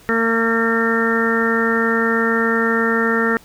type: harmonic tone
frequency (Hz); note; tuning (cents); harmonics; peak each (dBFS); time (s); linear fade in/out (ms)
227.9; A#3; -39; 1 / 2 / 3 / 4 / 5 / 6 / 7 / 8; -20 / -20 / -32 / -30 / -31 / -22 / -28 / -20; 0.09-3.37; 0
effects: pink hiss -47 dBFS RMS until 3.44 s